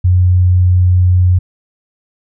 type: tone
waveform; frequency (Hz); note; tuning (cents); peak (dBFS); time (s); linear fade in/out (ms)
sine; 90.5; F#2; -38; -6; 0.04-1.39; 10
effects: none